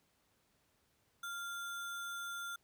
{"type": "tone with sample-and-hold", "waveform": "sine", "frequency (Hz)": 1393, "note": "F6", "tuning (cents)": -5, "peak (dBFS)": -40, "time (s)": [1.23, 2.56], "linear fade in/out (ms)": 5, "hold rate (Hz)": 4900, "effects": ["pink hiss -75 dBFS RMS until 2.63 s", "high-pass 60 Hz 12 dB/octave"]}